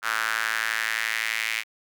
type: tone with high-pass filter sweep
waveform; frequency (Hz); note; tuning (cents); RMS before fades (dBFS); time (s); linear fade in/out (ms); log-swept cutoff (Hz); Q
square; 55.8; A1; +25; -27; 0.02-1.64; 50; 1400 to 2200; 3.7
effects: none